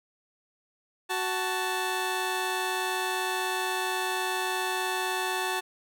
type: tone pair together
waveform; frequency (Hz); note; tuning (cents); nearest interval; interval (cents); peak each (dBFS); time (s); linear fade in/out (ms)
15% pulse; 372 / 880.2; F#4 / A5; +9 / 0; octave + minor third; 1491; -24; 1.09-5.61; 20
effects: none